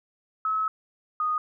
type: tone pair in turn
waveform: sine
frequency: 1290 / 1238.7 Hz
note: E6 / D#6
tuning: -38 / -8 cents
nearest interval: minor second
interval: 70 cents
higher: first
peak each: -23 dBFS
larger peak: neither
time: 0.45-0.68 / 1.2-1.38 s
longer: first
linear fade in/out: 2 ms
effects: none